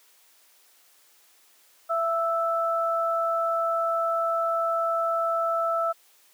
sine tone pair together, 667.9 / 1318.5 Hz, E5 / E6, +23 / 0 cents, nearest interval octave, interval 1177 cents, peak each -25 dBFS, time 1.89-5.93 s, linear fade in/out 20 ms, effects white hiss -59 dBFS RMS until 6.33 s + high-pass 400 Hz 12 dB/octave

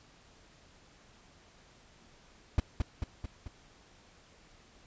brown noise with echo, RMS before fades -24 dBFS, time 2.58-2.6 s, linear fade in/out 2 ms, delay 220 ms, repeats 4, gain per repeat -4 dB, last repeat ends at 3.48 s, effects pink hiss -60 dBFS RMS until 4.86 s + resampled to 16000 Hz

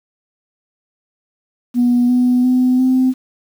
sine tone with pitch steps, 243.6 / 248.3 / 253.1 / 257.9 Hz, B3 / B3 / B3 / C4, -24 / +9 / +43 / -25 cents, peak -9 dBFS, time 1.74-3.14 s, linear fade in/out 50 ms, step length 350 ms, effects tanh soft clip ceiling -6 dBFS + 7-bit

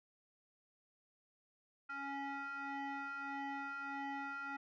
sine tone with frequency modulation, 277.2 Hz, C#4, in tune, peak -39 dBFS, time 1.89-4.57 s, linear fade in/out 10 ms, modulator 556 Hz, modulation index 3, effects tanh soft clip ceiling -38 dBFS

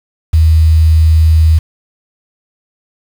sine tone with quantisation, 79.7 Hz, D#2, 42 cents sharp, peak -4 dBFS, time 0.33-1.59 s, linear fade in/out 10 ms, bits 5, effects none

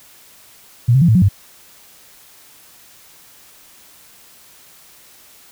sine tone with pitch steps, 119.3 / 133.5 / 170.6 / 111 / 181.4 / 99.1 Hz, A#2 / C3 / F3 / A2 / F#3 / G2, +41 / +35 / -40 / +16 / -34 / +19 cents, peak -8 dBFS, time 0.88-1.288 s, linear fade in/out 10 ms, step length 68 ms, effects white hiss -46 dBFS RMS until 5.51 s

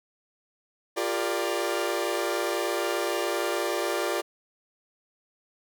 sawtooth chord, G minor seventh, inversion third, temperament equal with one note detuned, 349.2 / 399.5 / 466.2 / 587.3 Hz, F4 / G4 / Bb4 / D5, 0 / +33 / 0 / 0 cents, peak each -27 / -28 / -29 / -27 dBFS, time 0.96-4.22 s, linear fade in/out 20 ms, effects none

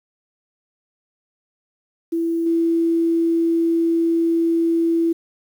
sine tone with level steps, 332.6 Hz, E4, 16 cents sharp, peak -18 / -15 dBFS, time 2.12-5.13 s, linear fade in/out 10 ms, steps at 2.46 s, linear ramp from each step 5 ms, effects 8-bit

